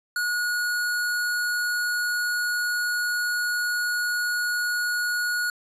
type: tone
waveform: square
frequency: 1451 Hz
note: F#6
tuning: 34 cents flat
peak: -24 dBFS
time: 0.16-5.5 s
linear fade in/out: 2 ms
effects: resampled to 32000 Hz